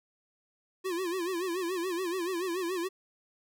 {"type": "tone with vibrato", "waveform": "square", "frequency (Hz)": 357.1, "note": "F4", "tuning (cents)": 39, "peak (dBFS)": -31, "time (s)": [0.84, 2.89], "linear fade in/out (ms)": 20, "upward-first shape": "sine", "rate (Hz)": 7, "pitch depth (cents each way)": 120, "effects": []}